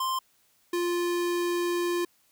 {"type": "tone pair in turn", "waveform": "square", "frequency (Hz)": [1046.5, 349.2], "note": ["C6", "F4"], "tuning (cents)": [0, 0], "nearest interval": "octave + perfect fifth", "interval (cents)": 1900, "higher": "first", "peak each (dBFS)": [-27, -26], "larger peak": "second", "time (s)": [[0, 0.19], [0.73, 2.05]], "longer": "second", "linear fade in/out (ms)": 5, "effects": ["white hiss -66 dBFS RMS until 2.31 s"]}